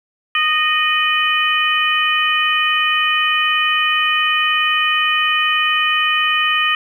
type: harmonic tone with a mistuned harmonic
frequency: 619 Hz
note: D#5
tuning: 9 cents flat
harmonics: 2 / 3 / 4 / 5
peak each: -19 / -19 / -19 / -19 dBFS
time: 0.35-6.75 s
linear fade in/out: 2 ms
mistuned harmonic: 5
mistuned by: -49 cents
effects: 8-bit